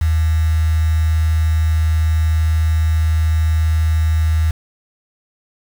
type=tone with quantisation; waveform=sine; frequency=79.6 Hz; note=D#2; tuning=40 cents sharp; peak=-12 dBFS; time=0.01-4.51 s; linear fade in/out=5 ms; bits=5; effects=none